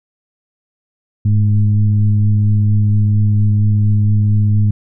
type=tone with frequency modulation; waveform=sine; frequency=103.83 Hz; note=G#2; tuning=in tune; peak=-9 dBFS; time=1.25-4.71 s; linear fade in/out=5 ms; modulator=106 Hz; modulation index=0.55; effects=none